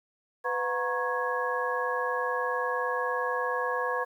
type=tone cluster; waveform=sine; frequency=499.6 / 719 / 943 / 1092 / 1667 Hz; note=B4 / F#5 / A#5 / C#6 / G#6; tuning=+20 / -50 / +20 / -26 / +6 cents; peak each=-31 / -37 / -35 / -32 / -33 dBFS; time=0.44-4.05 s; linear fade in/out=20 ms; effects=10-bit